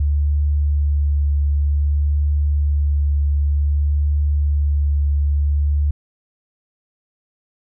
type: tone with vibrato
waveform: sine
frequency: 72.6 Hz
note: D2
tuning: 19 cents flat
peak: -14 dBFS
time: 0-5.91 s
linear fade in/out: 5 ms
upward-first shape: triangle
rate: 0.54 Hz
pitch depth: 16 cents each way
effects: none

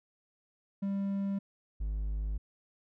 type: tone pair in turn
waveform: triangle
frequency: 197.5 / 51.74 Hz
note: G3 / G#1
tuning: +13 / -6 cents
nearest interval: octave + major seventh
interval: 2319 cents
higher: first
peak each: -28 / -29 dBFS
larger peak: first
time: 0.82-1.39 / 1.8-2.38 s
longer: second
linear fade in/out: 10 ms
effects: none

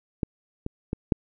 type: clicks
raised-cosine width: 3 ms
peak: -12 / -17 / -14 / -6 dBFS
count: 4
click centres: 0.232 / 0.664 / 0.931 / 1.122 s
effects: none

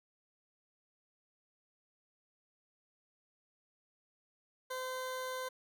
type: tone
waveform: 20% pulse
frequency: 514 Hz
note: C5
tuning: 31 cents flat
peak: -33 dBFS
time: 4.7-5.49 s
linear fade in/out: 10 ms
effects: none

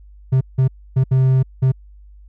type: tone bursts at uneven times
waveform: triangle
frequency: 131 Hz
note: C3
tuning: 2 cents sharp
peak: -9 dBFS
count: 5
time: 0.32-0.41 / 0.58-0.68 / 0.96-1.04 / 1.11-1.43 / 1.62-1.72 s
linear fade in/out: 10 ms
effects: added 50 Hz sine -40 dBFS peak until 2.28 s

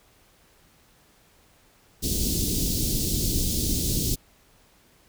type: band-stop noise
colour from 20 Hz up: pink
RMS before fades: -25 dBFS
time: 2.02-4.16 s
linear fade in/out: 20 ms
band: 360 to 4100 Hz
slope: 24 dB/octave
effects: pink hiss -59 dBFS RMS until 5.08 s

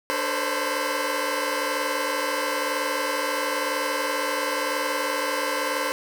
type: tone cluster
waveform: 15% pulse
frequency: 293.9 / 450.2 / 516 / 537 / 999 Hz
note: D4 / A4 / C5 / C5 / B5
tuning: +1 / +40 / -24 / +45 / +20 cents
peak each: -26 / -26 / -22 / -23 / -27 dBFS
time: 0.1-5.92 s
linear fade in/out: 0 ms
effects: none

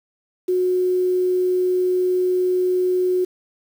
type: tone with quantisation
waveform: sine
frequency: 365.2 Hz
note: F#4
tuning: 23 cents flat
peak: -16 dBFS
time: 0.48-3.25 s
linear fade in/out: 10 ms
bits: 7
effects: none

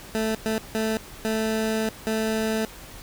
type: tone bursts at uneven times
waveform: 20% pulse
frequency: 220 Hz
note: A3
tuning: in tune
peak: -18 dBFS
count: 5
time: 0.15-0.35 / 0.46-0.58 / 0.75-0.97 / 1.25-1.89 / 2.07-2.65 s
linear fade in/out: 0 ms
effects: added 41 Hz sine -51 dBFS peak until 3.02 s + pink hiss -43 dBFS RMS until 3.02 s

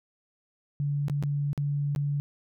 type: tone with dropouts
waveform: sine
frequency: 143.7 Hz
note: D3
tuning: 37 cents flat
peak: -25 dBFS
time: 0.8-2.2 s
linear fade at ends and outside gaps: 0 ms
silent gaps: 1.083-1.098 / 1.226-1.236 / 1.531-1.577 / 1.95-1.961 s
effects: none

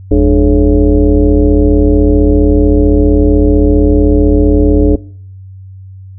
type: tone with frequency modulation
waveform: sine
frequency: 171.2 Hz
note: F3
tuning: 34 cents flat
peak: -4 dBFS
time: 0.11-4.96 s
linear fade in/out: 5 ms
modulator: 126 Hz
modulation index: 2.3
effects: noise-tail reverb RT60 0.6 s tail -23 dB re dry + added 95 Hz sine -28 dBFS peak until 6.18 s

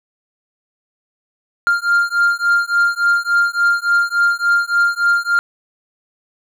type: beating tone pair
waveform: triangle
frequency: 1396.9 / 1400.4 Hz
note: F6 / F6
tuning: 0 / +4 cents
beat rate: 3.5 Hz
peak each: -14 dBFS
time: 1.67-5.39 s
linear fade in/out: 0 ms
effects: none

